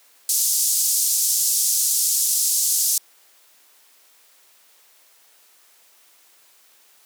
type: band-pass noise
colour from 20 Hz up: pink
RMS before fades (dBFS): -20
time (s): 0.29-2.98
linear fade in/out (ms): 2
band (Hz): 5800 to 14000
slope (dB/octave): 24
effects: white hiss -55 dBFS RMS until 7.05 s + high-pass 400 Hz 12 dB/octave

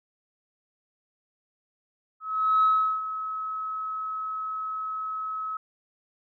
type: tone with ADSR envelope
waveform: sine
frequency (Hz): 1286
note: E6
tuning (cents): -43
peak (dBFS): -16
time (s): 2.2-5.57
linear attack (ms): 430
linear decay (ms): 380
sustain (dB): -13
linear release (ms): 3
effects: tanh soft clip ceiling -13 dBFS

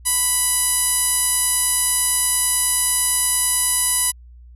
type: tone with low-pass filter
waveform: 5% pulse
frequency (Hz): 989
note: B5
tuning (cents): +2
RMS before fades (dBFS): -19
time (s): 0.05-4.12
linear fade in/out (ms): 20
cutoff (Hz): 11000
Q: 7.9
effects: added 60 Hz sine -40 dBFS peak until 4.55 s

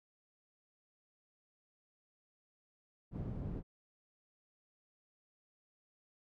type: low-pass noise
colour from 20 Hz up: white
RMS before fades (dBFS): -41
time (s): 3.11-3.63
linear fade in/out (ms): 50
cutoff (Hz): 180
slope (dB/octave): 12
effects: none

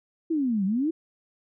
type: exponential two-way sweep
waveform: sine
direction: down then up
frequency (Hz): 338.8 to 185 to 338.8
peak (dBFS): -22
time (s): 0.3-0.91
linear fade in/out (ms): 10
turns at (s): 0.65
effects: none

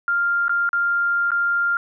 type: tone with dropouts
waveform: sine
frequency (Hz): 1396.9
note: F6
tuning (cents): 0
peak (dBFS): -17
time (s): 0.08-1.77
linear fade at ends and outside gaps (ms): 1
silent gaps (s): 0.482-0.494 / 0.691-0.731 / 1.306-1.317
effects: none

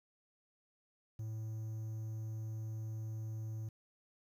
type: tone with quantisation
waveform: triangle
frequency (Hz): 110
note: A2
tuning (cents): 0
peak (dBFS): -37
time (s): 1.19-3.69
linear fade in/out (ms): 5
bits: 11
effects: none

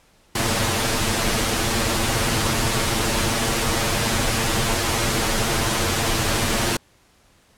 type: noise with comb filter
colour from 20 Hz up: pink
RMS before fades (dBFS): -21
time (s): 0.35-6.77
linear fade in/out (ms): 5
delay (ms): 8.8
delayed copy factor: +1
effects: pink hiss -57 dBFS RMS until 7.57 s + low-pass 11000 Hz 12 dB/octave

